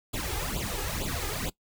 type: noise with flanger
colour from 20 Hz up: pink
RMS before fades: -32 dBFS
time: 0.13-1.5 s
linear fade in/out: 10 ms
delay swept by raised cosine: 0.26 to 2.46 ms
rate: 2.2 Hz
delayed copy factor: +1
effects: noise-tail reverb RT60 0.1 s tail -20 dB re dry